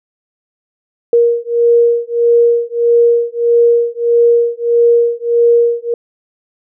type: beating tone pair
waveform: sine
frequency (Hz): 470.3 / 471.9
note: A#4 / A#4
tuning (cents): +15 / +21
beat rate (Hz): 1.6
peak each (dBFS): -11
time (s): 1.13-5.94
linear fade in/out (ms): 2
effects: none